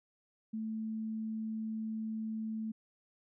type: tone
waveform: sine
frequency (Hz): 220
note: A3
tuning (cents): 0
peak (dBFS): -35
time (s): 0.53-2.72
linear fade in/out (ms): 10
effects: none